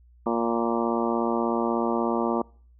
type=harmonic tone with a mistuned harmonic; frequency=116.54 Hz; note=A#2; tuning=in tune; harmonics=2 / 3 / 4 / 5 / 6 / 7 / 8 / 9 / 10; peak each=-27 / -28 / -31 / -32 / -33 / -35 / -32 / -37 / -34 dBFS; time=0.26-2.42 s; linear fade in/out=5 ms; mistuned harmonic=9; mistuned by=-30 cents; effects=noise-tail reverb RT60 0.5 s tail -26 dB re dry + added 60 Hz sine -52 dBFS peak until 2.79 s